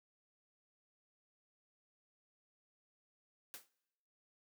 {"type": "noise with exponential decay", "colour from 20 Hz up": "white", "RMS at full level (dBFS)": -45, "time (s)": [3.54, 3.69], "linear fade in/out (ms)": 0, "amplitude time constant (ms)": 32, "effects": ["noise-tail reverb RT60 1.0 s tail -24 dB re dry", "high-pass 200 Hz 12 dB/octave"]}